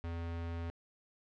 square tone, 84.2 Hz, E2, 37 cents sharp, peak -38 dBFS, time 0.04-0.7 s, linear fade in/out 0 ms, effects low-pass 3000 Hz 12 dB/octave

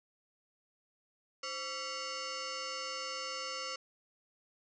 sine tone with frequency modulation, 1975.5 Hz, B6, in tune, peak -37 dBFS, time 1.43-3.76 s, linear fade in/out 5 ms, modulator 833 Hz, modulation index 5, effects none

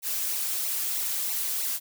blue noise with flanger, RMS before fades -29 dBFS, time 0.02-1.8 s, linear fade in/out 50 ms, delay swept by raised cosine 0.59 to 4.89 ms, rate 3.1 Hz, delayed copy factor -0.95, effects none

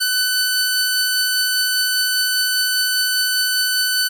sawtooth tone pair together, 1505 / 4510 Hz, F#6 / C#8, +29 / +29 cents, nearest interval octave + perfect fifth, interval 1900 cents, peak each -16 dBFS, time 0-4.09 s, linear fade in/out 20 ms, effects none

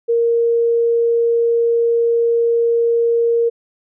sine tone, 466.2 Hz, A#4, in tune, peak -12 dBFS, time 0.08-3.5 s, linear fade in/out 20 ms, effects none

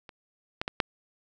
clicks, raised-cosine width 0.3 ms, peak -28 / -13 / -14 / -6 dBFS, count 4, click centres 0.092 / 0.615 / 0.679 / 0.802 s, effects none

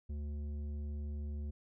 sine tone with tanh clipping, 73.42 Hz, D2, in tune, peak -39 dBFS, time 0.09-1.51 s, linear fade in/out 10 ms, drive 10 dB, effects none

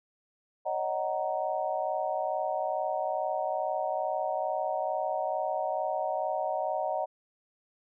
sine chord, D# minor seventh, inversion third, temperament just, 560 / 622.3 / 746.7 / 933.4 Hz, C#5 / D#5 / F#5 / A#5, +18 / 0 / +16 / +2 cents, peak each -36 / -32 / -32 / -36 dBFS, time 0.65-7.06 s, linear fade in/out 20 ms, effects none

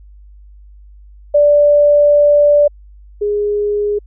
sine tone pair in turn, 585 / 413.7 Hz, D5 / G#4, -7 / -7 cents, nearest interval tritone, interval 600 cents, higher first, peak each -6 / -13 dBFS, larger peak first, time 1.34-2.68 / 3.21-3.99 s, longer first, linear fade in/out 10 ms, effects added 50 Hz sine -37 dBFS peak until 4.06 s

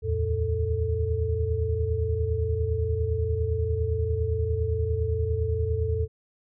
sine tone cluster, 73.7 / 83.7 / 111.1 / 441.3 Hz, D2 / E2 / A2 / A4, +7 / +27 / +17 / +5 cents, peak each -32 / -26 / -30 / -29 dBFS, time 0.02-6.08 s, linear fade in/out 50 ms, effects none

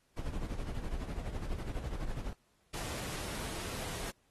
brown noise with tremolo, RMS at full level -35 dBFS, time 0.17-2.33 s, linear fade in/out 0 ms, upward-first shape sine, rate 12 Hz, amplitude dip 60%
pink noise, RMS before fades -41 dBFS, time 2.73-4.11 s, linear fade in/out 10 ms
effects pink hiss -73 dBFS RMS until 4.3 s + AAC 32 kbps

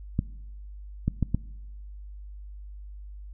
clicks, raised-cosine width 5 ms, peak -11 dBFS, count 4, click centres 0.191 / 1.08 / 1.227 / 1.346 s, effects noise-tail reverb RT60 1.0 s tail -21 dB re dry + added 50 Hz sine -39 dBFS peak until 3.33 s

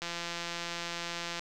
click train, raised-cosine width 0.2 ms, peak -19 dBFS, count 236, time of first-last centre 0.02-1.394 s, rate 171 Hz, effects none

